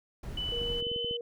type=noise; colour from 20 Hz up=brown; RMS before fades=-39 dBFS; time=0.23-0.81 s; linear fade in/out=5 ms
type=tone with pitch glide; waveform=sine; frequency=2988 to 3031 Hz; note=F#7 to F#7; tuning=+16 to +41 cents; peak=-32 dBFS; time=0.37-1.17 s; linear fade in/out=5 ms; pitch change=+25 cents; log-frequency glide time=0.62-0.95 s
type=clicks; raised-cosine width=3 ms; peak=-29 dBFS; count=9; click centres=0.49 / 0.617 / 0.702 / 0.825 / 0.868 / 0.916 / 0.962 / 1.046 / 1.111 s
type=tone; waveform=sine; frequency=474.3 Hz; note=A#4; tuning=30 cents sharp; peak=-35 dBFS; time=0.52-1.21 s; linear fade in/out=2 ms
effects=none